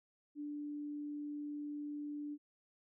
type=tone; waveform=sine; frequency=293.7 Hz; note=D4; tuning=in tune; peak=-40 dBFS; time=0.35-2.38 s; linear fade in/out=50 ms; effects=none